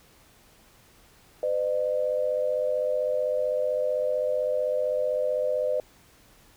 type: tone pair together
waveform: sine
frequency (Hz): 508.3 / 604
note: B4 / D5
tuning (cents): +50 / +48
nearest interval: minor third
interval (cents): 298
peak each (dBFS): -26 / -26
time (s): 1.43-5.8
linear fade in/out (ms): 2
effects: pink hiss -57 dBFS RMS until 6.56 s